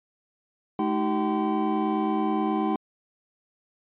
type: tone cluster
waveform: triangle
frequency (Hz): 215.1 / 313.4 / 382.9 / 765 / 1028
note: A3 / D#4 / G4 / G5 / C6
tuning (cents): -39 / +13 / -41 / -42 / -31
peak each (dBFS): -26 / -25 / -29 / -28 / -31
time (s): 0.79-2.76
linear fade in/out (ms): 2
effects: resampled to 8000 Hz